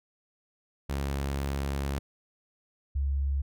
sawtooth / sine tone pair in turn, 69.3 / 69.3 Hz, C#2 / C#2, 0 / 0 cents, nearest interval unison, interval 0 cents, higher neither, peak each -25 dBFS, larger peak neither, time 0.89-1.99 / 2.95-3.42 s, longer first, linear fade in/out 10 ms, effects none

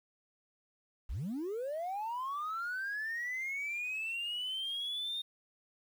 sine linear sweep, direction up, 34.65 to 3682 Hz, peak -33 dBFS, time 1.09-5.22 s, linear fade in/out 10 ms, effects tanh soft clip ceiling -33 dBFS + 10-bit

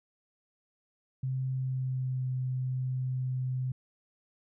sine tone with pitch glide, 130.81 to 128.64 Hz, C3 to C3, 0 to -29 cents, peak -29 dBFS, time 1.23-3.72 s, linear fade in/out 5 ms, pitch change -29 cents, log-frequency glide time 1.5-2.26 s, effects none

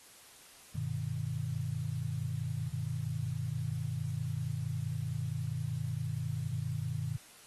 sine chord, G augmented, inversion none, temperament just, 98 / 122.5 / 153.12 Hz, G2 / B2 / D#3, 0 / -14 / -27 cents, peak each -39 / -36 / -37 dBFS, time 0.75-7.17 s, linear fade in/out 5 ms, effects white hiss -56 dBFS RMS until 7.46 s + AAC 32 kbps

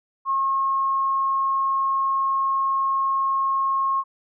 sine tone, 1082 Hz, C#6, 42 cents flat, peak -19 dBFS, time 0.25-4.04 s, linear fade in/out 50 ms, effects none

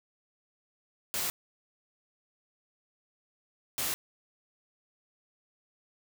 white noise bursts at uneven times, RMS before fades -32 dBFS, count 2, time 1.14-1.3 / 3.78-3.94 s, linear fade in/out 0 ms, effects none

